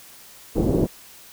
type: low-pass noise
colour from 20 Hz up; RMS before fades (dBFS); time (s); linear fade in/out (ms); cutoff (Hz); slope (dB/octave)
white; -20; 0.55-0.87; 20; 470; 24
effects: white hiss -46 dBFS RMS until 1.32 s